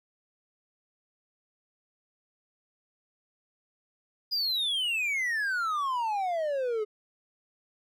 triangle exponential sweep, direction down, 4978 to 415.3 Hz, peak -25 dBFS, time 4.31-6.85 s, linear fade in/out 20 ms, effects none

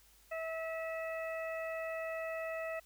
harmonic tone, 649 Hz, E5, 27 cents flat, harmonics 1 / 2 / 3 / 4, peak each -38 / -47 / -45 / -48 dBFS, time 0.31-2.8 s, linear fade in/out 10 ms, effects added 50 Hz sine -67 dBFS peak until 2.85 s + white hiss -65 dBFS RMS until 2.85 s

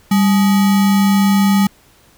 sine tone with sample-and-hold, 197.7 Hz, G3, 15 cents sharp, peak -9 dBFS, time 0.11-1.67 s, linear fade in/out 5 ms, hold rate 1050 Hz, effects pink hiss -50 dBFS RMS until 2.17 s

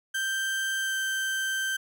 35% pulse tone with pitch glide, 1568 to 1559 Hz, G6 to G6, 0 to -10 cents, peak -25 dBFS, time 0.14-1.77 s, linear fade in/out 10 ms, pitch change -10 cents, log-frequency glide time 0.8-0.95 s, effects none

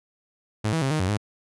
sawtooth tone with pitch steps, 107.6 / 162.4 / 134.3 / 154.8 / 92.8 / 104.1 Hz, A2 / E3 / C3 / D#3 / F#2 / G#2, -38 / -26 / +46 / -9 / +6 / +5 cents, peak -18 dBFS, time 0.64-1.174 s, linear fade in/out 10 ms, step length 89 ms, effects resampled to 24000 Hz

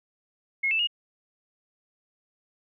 sine tone with pitch steps, 2165 / 2643 / 2861 Hz, C#7 / E7 / F7, -41 / +4 / +41 cents, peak -22 dBFS, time 0.63-0.873 s, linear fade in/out 10 ms, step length 81 ms, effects none

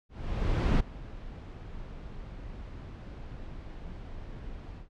brown noise with ADSR envelope, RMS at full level -22 dBFS, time 0.09-4.89 s, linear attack 710 ms, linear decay 8 ms, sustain -20 dB, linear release 130 ms, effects low-pass 4000 Hz 12 dB/octave

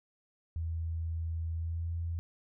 sine tone with pitch glide, 82.1 to 84.07 Hz, E2 to E2, -6 to +35 cents, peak -32 dBFS, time 0.56-2.19 s, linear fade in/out 0 ms, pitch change +41 cents, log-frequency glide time 1.54-1.91 s, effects none

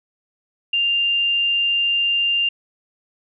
sine tone, 2794 Hz, F7, in tune, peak -16 dBFS, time 0.73-2.49 s, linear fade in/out 5 ms, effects none

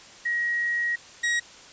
sine / 40% pulse tone pair in turn, 1897 / 1897 Hz, A#6 / A#6, +30 / +30 cents, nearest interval unison, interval 0 cents, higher neither, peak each -23 / -21 dBFS, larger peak second, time 0.25-0.96 / 1.23-1.4 s, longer first, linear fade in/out 10 ms, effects white hiss -47 dBFS RMS until 1.72 s + resampled to 16000 Hz

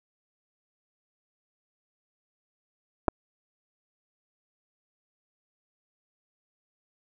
clicks, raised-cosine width 1 ms, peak -7 / -12 dBFS, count 2, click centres 3.082 / 3.085 s, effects none

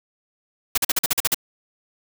white noise bursts, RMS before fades -19 dBFS, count 9, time 0.75-1.345 s, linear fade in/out 5 ms, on 27 ms, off 44 ms, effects none

